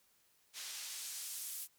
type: noise with band-pass filter sweep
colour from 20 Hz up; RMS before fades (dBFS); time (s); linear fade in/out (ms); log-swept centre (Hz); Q
white; -45; 0.53-1.68; 50; 3700 to 12000; 0.73
effects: white hiss -72 dBFS RMS until 1.78 s